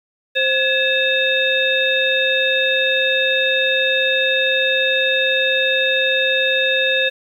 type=harmonic tone with a mistuned harmonic; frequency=526 Hz; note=C5; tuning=9 cents sharp; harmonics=1 / 3 / 5 / 7; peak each=-20 / -20 / -20 / -20 dBFS; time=0.35-7.1 s; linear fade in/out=20 ms; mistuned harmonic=3; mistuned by=+120 cents; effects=8-bit